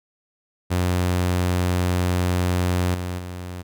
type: tone with level steps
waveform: sawtooth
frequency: 90 Hz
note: F#2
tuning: 47 cents flat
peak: -15 / -22 / -27 dBFS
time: 0.7-3.63 s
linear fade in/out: 20 ms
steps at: 2.94 / 3.18 s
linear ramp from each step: 10 ms
effects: none